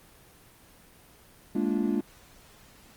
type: chord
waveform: triangle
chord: Bb dominant seventh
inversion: third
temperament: just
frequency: 209.8 / 233.1 / 291.4 / 349.6 Hz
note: Ab3 / Bb3 / D4 / F4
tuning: +18 / 0 / -13 / +2 cents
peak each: -27 / -28 / -28 / -30 dBFS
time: 1.55-2.01 s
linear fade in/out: 5 ms
effects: pink hiss -55 dBFS RMS until 2.96 s + Opus 24 kbps